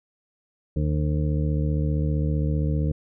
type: harmonic tone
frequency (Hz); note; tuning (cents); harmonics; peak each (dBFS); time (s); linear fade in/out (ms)
75.3; D2; +44; 1 / 2 / 3 / 4 / 6 / 7; -24 / -24 / -34 / -32 / -36 / -38; 0.76-2.92; 5
effects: none